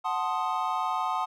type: chord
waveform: triangle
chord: F# diminished seventh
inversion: none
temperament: equal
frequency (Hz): 740 / 880 / 1046.5 / 1244.5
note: F#5 / A5 / C6 / Eb6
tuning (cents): 0 / 0 / 0 / 0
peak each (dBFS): -30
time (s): 0.04-1.26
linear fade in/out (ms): 20
effects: none